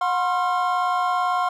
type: tone cluster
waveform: triangle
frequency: 725 / 1009 / 1067 / 1378 Hz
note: F#5 / B5 / C6 / F6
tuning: -35 / +37 / +34 / -24 cents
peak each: -21 / -30 / -21 / -27 dBFS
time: 0.01-1.49 s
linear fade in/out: 5 ms
effects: none

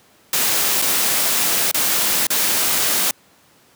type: noise with dropouts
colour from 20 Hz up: white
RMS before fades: -18 dBFS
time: 0.33-3.11 s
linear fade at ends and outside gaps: 2 ms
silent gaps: 0.817-0.821 / 1.714-1.744 / 2.269-2.303 s
effects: pink hiss -53 dBFS RMS until 3.75 s + high-pass 150 Hz 12 dB/octave

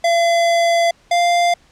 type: tone pair in turn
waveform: square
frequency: 680 / 695.9 Hz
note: F5 / F5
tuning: -46 / -6 cents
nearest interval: unison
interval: 40 cents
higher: second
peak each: -13 / -13 dBFS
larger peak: neither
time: 0.04-0.91 / 1.11-1.54 s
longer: first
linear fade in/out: 5 ms
effects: pink hiss -53 dBFS RMS until 1.71 s + low-pass 7000 Hz 12 dB/octave

